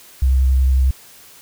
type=tone with vibrato; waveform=sine; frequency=65.41 Hz; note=C2; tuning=in tune; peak=-11 dBFS; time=0.22-0.91 s; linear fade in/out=5 ms; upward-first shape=triangle; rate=11 Hz; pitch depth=24 cents each way; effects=white hiss -44 dBFS RMS until 1.41 s